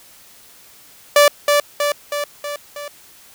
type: tone with echo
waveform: sawtooth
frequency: 582 Hz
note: D5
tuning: 16 cents flat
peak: -4 dBFS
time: 1.16-1.28 s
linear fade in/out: 2 ms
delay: 320 ms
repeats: 5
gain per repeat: -4 dB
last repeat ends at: 2.88 s
effects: white hiss -46 dBFS RMS until 3.34 s